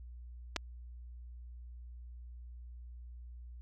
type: clicks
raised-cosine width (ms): 0.2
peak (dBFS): -16 / -19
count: 2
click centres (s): 0.562 / 0.565
effects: added 60 Hz sine -46 dBFS peak until 3.61 s